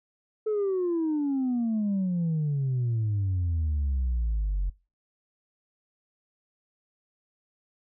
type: exponential sweep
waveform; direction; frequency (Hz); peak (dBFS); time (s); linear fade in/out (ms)
sine; down; 438.4 to 44.51; -22; 0.46-4.7; 10
effects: noise-tail reverb RT60 0.3 s tail -24 dB re dry + tanh soft clip ceiling -22 dBFS